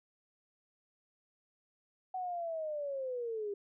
sine linear sweep, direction down, 752 to 397.4 Hz, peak -35 dBFS, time 2.14-3.54 s, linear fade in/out 5 ms, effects none

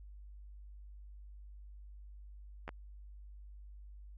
clicks, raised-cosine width 0.5 ms, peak -27 dBFS, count 2, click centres 2.679 / 2.691 s, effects added 50 Hz sine -49 dBFS peak until 4.17 s + AAC 48 kbps

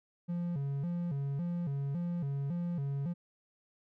triangle tone with vibrato, 155.56 Hz, D#3, in tune, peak -30 dBFS, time 0.28-3.14 s, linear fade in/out 20 ms, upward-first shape square, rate 1.8 Hz, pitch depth 190 cents each way, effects none

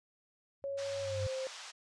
sine tone with exponential growth, 98 Hz, G2, in tune, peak -32 dBFS, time 0.62-1.27 s, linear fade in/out 5 ms, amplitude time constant 140 ms
sine tone with pitch glide, 554.4 to 525.1 Hz, C#5 to C5, 0 to +6 cents, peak -35 dBFS, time 0.64-1.47 s, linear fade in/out 0 ms, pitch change -94 cents, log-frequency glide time 1.02-1.21 s
white band-pass noise, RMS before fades -48 dBFS, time 0.77-1.72 s, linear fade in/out 20 ms, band 640 to 6300 Hz, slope 24 dB/octave
effects resampled to 24000 Hz

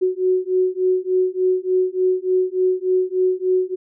sine beating tone pair, 368.2 / 371.6 Hz, F#4 / F#4, -8 / +7 cents, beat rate 3.4 Hz, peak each -19 dBFS, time 0.01-3.76 s, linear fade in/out 20 ms, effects none

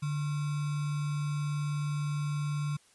sine tone with sample-and-hold, 146.83 Hz, D3, in tune, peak -29 dBFS, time 0.02-2.77 s, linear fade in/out 10 ms, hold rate 1225 Hz, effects white hiss -63 dBFS RMS until 2.94 s + resampled to 24000 Hz

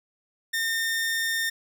sawtooth tone, 1819 Hz, A#6, 43 cents flat, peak -21 dBFS, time 0.53-1.5 s, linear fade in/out 10 ms, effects none

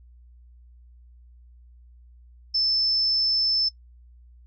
sine tone, 5274 Hz, E8, in tune, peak -20 dBFS, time 2.54-3.69 s, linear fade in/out 10 ms, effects noise-tail reverb RT60 0.1 s tail -19 dB re dry + added 60 Hz sine -48 dBFS peak until 4.46 s

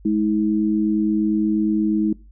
sine tone pair together, 211.3 / 319.8 Hz, G#3 / D#4, +30 / +48 cents, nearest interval perfect fifth, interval 718 cents, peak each -19 dBFS, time 0.05-2.13 s, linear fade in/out 5 ms, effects noise-tail reverb RT60 0.3 s tail -22 dB re dry + added 50 Hz sine -43 dBFS peak until 2.31 s

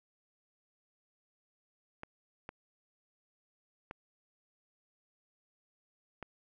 clicks, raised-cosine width 0.5 ms, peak -27 dBFS, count 4, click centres 2.034 / 2.491 / 3.911 / 6.227 s, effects none

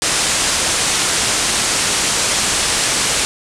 white low-pass noise, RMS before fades -17 dBFS, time 0.02-3.25 s, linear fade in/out 0 ms, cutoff 9500 Hz, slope 48 dB/octave, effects none

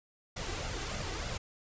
pink noise with flanger, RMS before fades -37 dBFS, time 0.36-1.38 s, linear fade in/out 10 ms, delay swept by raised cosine 1.4 to 2.6 ms, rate 3.3 Hz, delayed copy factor +0.55, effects resampled to 16000 Hz

